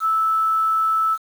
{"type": "tone with quantisation", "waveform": "sine", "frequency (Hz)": 1312, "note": "E6", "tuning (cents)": -9, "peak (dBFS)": -16, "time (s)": [0, 1.18], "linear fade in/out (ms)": 50, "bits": 7, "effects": []}